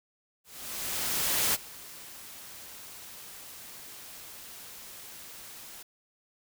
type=noise with ADSR envelope; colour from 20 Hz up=white; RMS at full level=-26 dBFS; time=0.44-5.83 s; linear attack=1100 ms; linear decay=28 ms; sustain=-20 dB; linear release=7 ms; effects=none